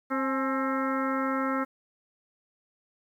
harmonic tone with a mistuned harmonic, 266 Hz, C4, 29 cents sharp, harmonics 1 / 2 / 3 / 4 / 5 / 6 / 7 / 8, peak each -29 / -33 / -39 / -36 / -31 / -41 / -40 / -43 dBFS, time 0.1-1.65 s, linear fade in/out 20 ms, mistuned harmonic 3, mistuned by +88 cents, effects 10-bit

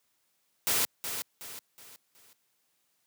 white noise with echo, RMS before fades -27 dBFS, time 0.67-0.85 s, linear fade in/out 0 ms, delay 370 ms, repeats 4, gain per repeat -8 dB, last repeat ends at 2.33 s, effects white hiss -74 dBFS RMS until 3.06 s + high-pass 100 Hz 12 dB/octave

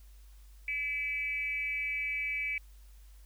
sine tone with frequency modulation, 2300 Hz, D7, 37 cents flat, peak -31 dBFS, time 0.68-2.58 s, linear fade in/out 2 ms, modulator 285 Hz, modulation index 0.58, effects added 50 Hz sine -51 dBFS peak until 3.25 s + white hiss -66 dBFS RMS until 3.25 s

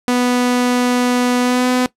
sawtooth tone with pitch glide, 246.9 to 251.4 Hz, B3 to B3, 0 to +31 cents, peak -9 dBFS, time 0.08-1.86 s, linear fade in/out 0 ms, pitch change +31 cents, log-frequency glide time 1.4-1.68 s, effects noise-tail reverb RT60 0.1 s tail -18 dB re dry + low-pass 11000 Hz 12 dB/octave

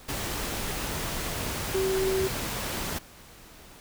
sine tone in noise, 381.3 Hz, G4, 48 cents flat, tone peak -24 dBFS, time 1.74-2.28 s, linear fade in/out 10 ms, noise pink, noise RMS -32 dBFS, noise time 0.08-2.99 s, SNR +5 dB, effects pink hiss -50 dBFS RMS until 3.8 s

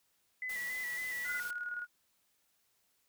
sine tone with vibrato, 1982 Hz, B6, 6 cents sharp, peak -36 dBFS, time 0.42-1.4 s, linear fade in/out 2 ms, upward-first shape square, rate 3.6 Hz, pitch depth 28 cents each way
white noise, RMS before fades -48 dBFS, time 0.49-1.51 s, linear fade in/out 5 ms
sine tone with tremolo, 1445 Hz, F#6, 41 cents flat, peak -35 dBFS, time 1.24-1.87 s, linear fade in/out 50 ms, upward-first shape square, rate 19 Hz, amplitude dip 45%
effects white hiss -75 dBFS RMS until 3.08 s

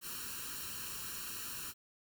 white noise with comb filter, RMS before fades -43 dBFS, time 0.01-1.74 s, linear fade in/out 50 ms, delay 0.71 ms, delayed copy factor +0.85, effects none

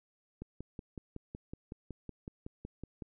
click train, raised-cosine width 3 ms, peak -29 dBFS, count 15, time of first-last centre 0.42-3.022 s, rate 5.38 Hz, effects none

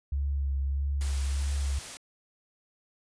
sine tone with vibrato, 69.3 Hz, C#2, in tune, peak -26 dBFS, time 0.12-1.79 s, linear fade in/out 5 ms, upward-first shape sine, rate 1.6 Hz, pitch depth 27 cents each way
white noise, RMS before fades -41 dBFS, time 1.01-1.97 s, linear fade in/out 0 ms
effects resampled to 22050 Hz

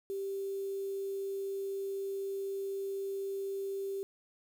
sine tone with quantisation, 392 Hz, G4, in tune, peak -34 dBFS, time 0.1-4.03 s, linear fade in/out 0 ms, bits 9, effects none

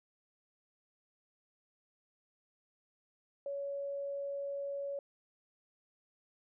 sine tone, 561 Hz, C#5, 21 cents sharp, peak -36 dBFS, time 3.46-4.99 s, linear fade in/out 2 ms, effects none

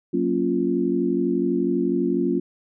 sine chord, Gb major seventh, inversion none, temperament equal, 185 / 233.1 / 277.2 / 349.2 Hz, Gb3 / Bb3 / Db4 / F4, 0 / 0 / 0 / 0 cents, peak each -27 / -26 / -24 / -23 dBFS, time 0.13-2.4 s, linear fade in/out 10 ms, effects none

